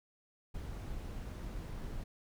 brown noise, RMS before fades -42 dBFS, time 0.54-2.04 s, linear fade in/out 10 ms, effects none

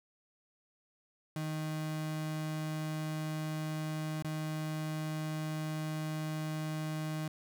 35% pulse tone with dropouts, 155.56 Hz, D#3, in tune, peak -33 dBFS, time 1.36-7.28 s, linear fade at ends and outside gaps 2 ms, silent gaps 4.224-4.246 s, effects none

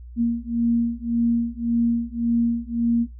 sine beating tone pair, 233.1 / 234.9 Hz, A#3 / A#3, 0 / +13 cents, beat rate 1.8 Hz, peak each -22 dBFS, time 0.16-3.07 s, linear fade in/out 50 ms, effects noise-tail reverb RT60 0.2 s tail -21 dB re dry + added 60 Hz sine -37 dBFS peak until 3.19 s

